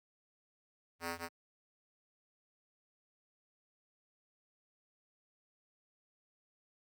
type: ring-modulated tone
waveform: 5% pulse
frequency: 169.5 Hz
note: E3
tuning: 49 cents sharp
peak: -25 dBFS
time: 0.99-1.29 s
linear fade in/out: 50 ms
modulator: 82.1 Hz
effects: high-pass 100 Hz 12 dB/octave